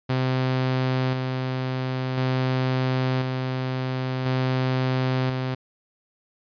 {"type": "tone with tremolo", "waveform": "sawtooth", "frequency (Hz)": 129.5, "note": "C3", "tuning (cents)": -17, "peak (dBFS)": -17, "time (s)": [0.09, 5.55], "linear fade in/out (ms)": 10, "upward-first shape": "square", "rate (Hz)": 0.48, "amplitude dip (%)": 35, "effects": ["resampled to 11025 Hz"]}